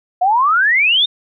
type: exponential sweep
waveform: sine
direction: up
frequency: 701 to 3711 Hz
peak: -10 dBFS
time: 0.21-1.06 s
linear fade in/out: 10 ms
effects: none